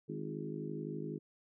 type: harmonic tone with a mistuned harmonic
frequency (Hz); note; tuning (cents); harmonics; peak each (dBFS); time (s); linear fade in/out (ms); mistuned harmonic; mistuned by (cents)
51.91; G#1; 0; 3 / 4 / 5 / 6 / 7 / 8; -43 / -46 / -46 / -46 / -46 / -46; 0.08-1.19; 20; 7; -31
effects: none